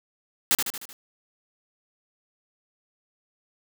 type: noise with echo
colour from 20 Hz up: white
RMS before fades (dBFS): -20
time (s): 0.51-0.55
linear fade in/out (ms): 0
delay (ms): 76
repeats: 5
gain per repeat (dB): -5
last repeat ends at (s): 0.93
effects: none